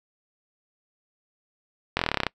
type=slowing click train; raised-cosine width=0.3 ms; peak=-6 dBFS; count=12; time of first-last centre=1.97-2.267 s; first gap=22 ms; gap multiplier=1.04; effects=noise-tail reverb RT60 0.1 s tail -25 dB re dry